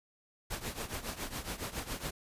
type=noise with tremolo; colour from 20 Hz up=pink; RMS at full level=-36 dBFS; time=0.5-2.11 s; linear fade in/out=10 ms; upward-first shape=triangle; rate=7.2 Hz; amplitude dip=85%; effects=resampled to 32000 Hz